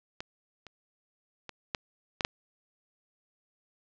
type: clicks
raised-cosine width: 0.2 ms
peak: -19 / -28 / -22 / -12 / -13 / -6 dBFS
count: 6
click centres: 0.205 / 0.667 / 1.493 / 1.748 / 2.208 / 2.249 s
effects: low-pass 5000 Hz 12 dB/octave